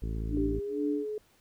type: harmonic tone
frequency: 54.9 Hz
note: A1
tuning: 3 cents flat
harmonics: 1 / 2 / 3 / 4 / 5 / 6 / 7 / 8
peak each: -32 / -38 / -42 / -44 / -46 / -48 / -49 / -50 dBFS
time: 0.02-0.6 s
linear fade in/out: 5 ms
type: tone with tremolo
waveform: sine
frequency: 293.7 Hz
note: D4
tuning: in tune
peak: -27 dBFS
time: 0.29-1.07 s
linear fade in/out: 50 ms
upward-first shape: sine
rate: 2.1 Hz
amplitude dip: 100%
type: tone with pitch glide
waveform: sine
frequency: 392 to 425 Hz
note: G4 to G#4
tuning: 0 to +40 cents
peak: -32 dBFS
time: 0.37-1.18 s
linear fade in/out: 2 ms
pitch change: +140 cents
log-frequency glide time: 0.5-0.8 s
effects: pink hiss -65 dBFS RMS until 1.4 s